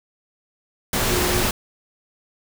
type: tone in noise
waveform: sine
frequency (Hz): 360.4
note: F#4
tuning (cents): -45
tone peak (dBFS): -24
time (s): 1.1-1.43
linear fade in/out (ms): 2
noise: pink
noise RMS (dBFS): -21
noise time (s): 0.93-1.51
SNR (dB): -6
effects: none